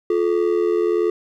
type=ring-modulated tone; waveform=triangle; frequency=392 Hz; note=G4; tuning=in tune; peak=-11 dBFS; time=0.1-1.1 s; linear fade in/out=2 ms; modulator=40.5 Hz; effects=none